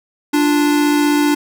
square tone pair together, 293.7 / 349.3 Hz, D4 / F4, 0 / 0 cents, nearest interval minor third, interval 300 cents, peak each -13 / -21 dBFS, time 0.33-1.35 s, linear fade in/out 10 ms, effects none

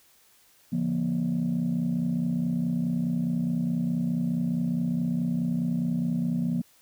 sine tone cluster, 143.3 / 173.1 / 237.8 Hz, D3 / F3 / A#3, -42 / -15 / +35 cents, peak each -33 / -26 / -26 dBFS, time 0.72-6.62 s, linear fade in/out 10 ms, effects tanh soft clip ceiling -19 dBFS + white hiss -60 dBFS RMS until 6.81 s

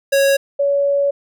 square / sine tone pair in turn, 552 / 563.9 Hz, C#5 / C#5, -7 / +30 cents, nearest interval unison, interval 37 cents, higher second, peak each -12 / -13 dBFS, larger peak first, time 0.12-0.37 / 0.59-1.11 s, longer second, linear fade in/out 10 ms, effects none

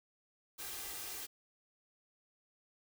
white noise with comb filter, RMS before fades -44 dBFS, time 0.58-1.27 s, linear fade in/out 20 ms, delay 2.5 ms, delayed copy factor +0.55, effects none

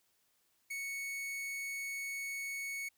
45% pulse tone, 2217 Hz, C#7, in tune, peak -38 dBFS, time 0.7-2.89 s, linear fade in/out 10 ms, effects white hiss -75 dBFS RMS until 2.97 s

